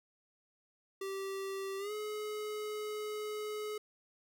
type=tone with pitch glide; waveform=square; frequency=388.8 to 424 Hz; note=G4 to G#4; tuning=-14 to +36 cents; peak=-38 dBFS; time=1.01-3.78 s; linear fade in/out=5 ms; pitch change=+150 cents; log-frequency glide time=1.78-1.92 s; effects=none